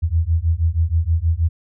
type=beating tone pair; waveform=sine; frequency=79.5 / 85.8 Hz; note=D#2 / F2; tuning=+38 / -30 cents; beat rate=6.3 Hz; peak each=-18 dBFS; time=0.02-1.49 s; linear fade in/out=20 ms; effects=none